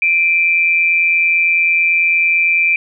sine tone pair together, 2361 / 2530 Hz, D7 / D#7, +9 / +28 cents, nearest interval minor second, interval 119 cents, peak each -11 / -18 dBFS, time 0.02-2.76 s, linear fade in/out 2 ms, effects none

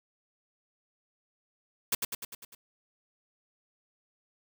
white noise with echo, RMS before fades -27 dBFS, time 1.92-1.95 s, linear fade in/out 5 ms, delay 100 ms, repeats 6, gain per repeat -4 dB, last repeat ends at 2.55 s, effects none

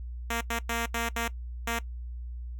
5% pulse tone bursts at uneven times, 232.2 Hz, A#3, 7 cents flat, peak -17 dBFS, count 6, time 0.3-0.41 / 0.5-0.59 / 0.69-0.86 / 0.94-1.09 / 1.16-1.28 / 1.67-1.79 s, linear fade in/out 5 ms, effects noise-tail reverb RT60 0.1 s tail -19 dB re dry + added 60 Hz sine -35 dBFS peak until 2.59 s

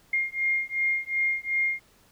sine beating tone pair, 2124 / 2126.7 Hz, C7 / C7, +25 / +28 cents, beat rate 2.7 Hz, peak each -27 dBFS, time 0.13-1.8 s, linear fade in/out 5 ms, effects pink hiss -60 dBFS RMS until 2.11 s

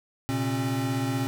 square tone cluster, 117.8 / 133.9 / 269.8 Hz, A#2 / C3 / C#4, +19 / +40 / -47 cents, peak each -30 / -34 / -29 dBFS, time 0.29-1.27 s, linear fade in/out 0 ms, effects none

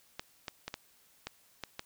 clicks, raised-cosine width 0.2 ms, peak -20 dBFS, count 7, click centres 0.195 / 0.482 / 0.68 / 0.741 / 1.27 / 1.637 / 1.794 s, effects white hiss -65 dBFS RMS until 1.85 s

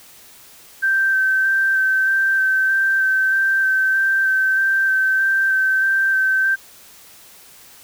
sine tone with vibrato, 1556 Hz, G6, 13 cents flat, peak -14 dBFS, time 0.82-6.56 s, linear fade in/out 20 ms, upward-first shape square, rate 1.6 Hz, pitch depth 12 cents each way, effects white hiss -45 dBFS RMS until 7.83 s

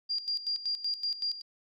sine tone with tremolo, 4785 Hz, D8, 32 cents sharp, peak -28 dBFS, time 0.09-1.42 s, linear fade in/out 20 ms, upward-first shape square, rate 5.3 Hz, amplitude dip 75%, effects none

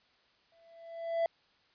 triangle tone with exponential growth, 667 Hz, E5, 20 cents sharp, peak -23 dBFS, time 0.52-1.26 s, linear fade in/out 2 ms, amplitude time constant 160 ms, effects white hiss -68 dBFS RMS until 1.74 s + resampled to 11025 Hz

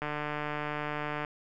click train, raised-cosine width 0.5 ms, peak -19 dBFS, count 184, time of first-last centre 0.02-1.248 s, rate 149 Hz, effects none

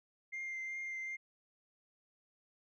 sine tone with vibrato, 2100 Hz, C7, 6 cents sharp, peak -37 dBFS, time 0.32-1.17 s, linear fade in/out 20 ms, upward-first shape triangle, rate 2.6 Hz, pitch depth 17 cents each way, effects tanh soft clip ceiling -37 dBFS

